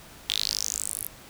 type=tone with high-pass filter sweep; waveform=sawtooth; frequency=52.2 Hz; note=G#1; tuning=10 cents sharp; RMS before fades=-30 dBFS; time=0.29-1.08 s; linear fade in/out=5 ms; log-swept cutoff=3300 to 12000 Hz; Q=5.7; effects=pink hiss -48 dBFS RMS until 1.29 s